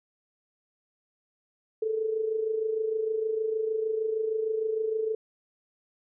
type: tone with amplitude modulation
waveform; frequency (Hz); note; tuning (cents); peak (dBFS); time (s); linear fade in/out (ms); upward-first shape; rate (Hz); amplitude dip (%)
sine; 439.4; A4; -2; -23; 1.82-5.15; 5; sine; 26.5; 60
effects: none